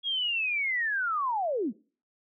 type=linear sweep; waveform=sine; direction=down; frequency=3322 to 180.3 Hz; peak=-26 dBFS; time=0.03-1.73 s; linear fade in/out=50 ms; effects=noise-tail reverb RT60 0.4 s tail -22 dB re dry

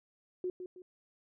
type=tone with echo; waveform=sine; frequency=364.2 Hz; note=F#4; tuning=27 cents flat; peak=-32 dBFS; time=0.44-0.5 s; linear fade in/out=2 ms; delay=160 ms; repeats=2; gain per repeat=-8 dB; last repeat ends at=0.82 s; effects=none

